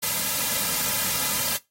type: noise with comb filter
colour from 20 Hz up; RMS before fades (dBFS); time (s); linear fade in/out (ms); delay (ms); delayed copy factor
white; -25; 0.02-1.58; 20; 2.7; -1
effects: noise-tail reverb RT60 0.2 s tail -19 dB re dry + AAC 48 kbps